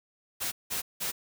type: noise bursts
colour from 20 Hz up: white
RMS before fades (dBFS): -32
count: 3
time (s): 0.4-1.12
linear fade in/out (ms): 20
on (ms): 120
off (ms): 180
effects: none